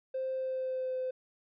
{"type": "tone with pitch glide", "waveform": "triangle", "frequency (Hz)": [523.3, 514], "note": ["C5", "C5"], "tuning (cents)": [0, -31], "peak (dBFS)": -28, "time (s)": [0.14, 1.11], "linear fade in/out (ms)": 10, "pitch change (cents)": -31, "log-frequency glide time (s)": [0.33, 0.97], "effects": ["tanh soft clip ceiling -29 dBFS", "resampled to 11025 Hz"]}